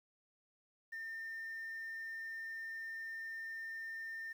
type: tone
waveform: sine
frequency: 1808 Hz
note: A6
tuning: 47 cents sharp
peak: -40 dBFS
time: 0.92-4.33 s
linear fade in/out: 10 ms
effects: tanh soft clip ceiling -40 dBFS + 11-bit